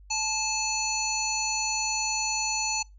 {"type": "harmonic tone", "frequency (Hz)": 870, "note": "A5", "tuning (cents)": -20, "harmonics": [1, 3, 5, 7, 8], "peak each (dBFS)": [-32, -32, -32, -32, -32], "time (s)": [0.1, 2.83], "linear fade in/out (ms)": 10, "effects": ["noise-tail reverb RT60 0.2 s tail -23 dB re dry", "added 49 Hz sine -48 dBFS peak until 2.98 s"]}